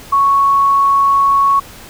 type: tone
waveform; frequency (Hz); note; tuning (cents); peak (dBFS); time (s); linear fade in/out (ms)
sine; 1108.7; C#6; 0; -8; 0.12-1.6; 10
effects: pink hiss -36 dBFS RMS until 1.89 s